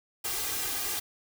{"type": "noise with comb filter", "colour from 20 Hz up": "white", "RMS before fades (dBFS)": -32, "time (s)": [0.24, 1], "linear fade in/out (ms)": 10, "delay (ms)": 2.5, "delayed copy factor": 0.65, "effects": []}